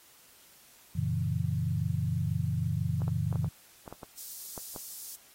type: chord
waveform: sine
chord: F# dominant seventh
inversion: none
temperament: equal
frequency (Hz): 92.5 / 116.54 / 138.59 / 164.81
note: F#2 / A#2 / C#3 / E3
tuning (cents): 0 / 0 / 0 / 0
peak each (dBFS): -33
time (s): 0.95-3.49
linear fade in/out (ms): 10
type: clicks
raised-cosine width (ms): 1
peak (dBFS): -28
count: 10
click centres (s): 3.019 / 3.08 / 3.327 / 3.357 / 3.445 / 3.878 / 3.926 / 4.032 / 4.578 / 4.762
type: high-pass noise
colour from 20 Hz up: white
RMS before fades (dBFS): -43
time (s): 4.17-5.16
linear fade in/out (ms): 10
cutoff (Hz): 4700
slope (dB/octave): 24
effects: white hiss -58 dBFS RMS until 5.34 s + AAC 48 kbps